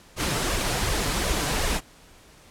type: noise with flanger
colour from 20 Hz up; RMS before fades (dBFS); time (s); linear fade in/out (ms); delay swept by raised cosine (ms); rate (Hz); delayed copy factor
pink; -25; 0.16-1.81; 50; 1.7 to 7; 2.7; +0.65
effects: pink hiss -52 dBFS RMS until 2.5 s + low-pass 11000 Hz 12 dB/octave